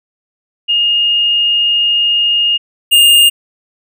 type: tone pair in turn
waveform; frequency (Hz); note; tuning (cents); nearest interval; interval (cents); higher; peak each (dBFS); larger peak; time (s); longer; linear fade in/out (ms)
sine / square; 2843 / 2825; F7 / F7; +30 / +19; unison; 11; first; -9 / -5; second; 0.68-2.58 / 2.91-3.3; first; 20
effects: none